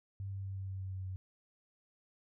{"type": "tone with pitch steps", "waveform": "sine", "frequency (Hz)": [98, 97.38, 96.76, 96.15, 95.54, 94.94, 94.33, 93.74], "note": ["G2", "G2", "G2", "G2", "G2", "F#2", "F#2", "F#2"], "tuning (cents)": [0, -11, -22, -33, -44, 45, 34, 23], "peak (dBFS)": -38, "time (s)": [0.2, 1.16], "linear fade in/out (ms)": 0, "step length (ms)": 120, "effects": []}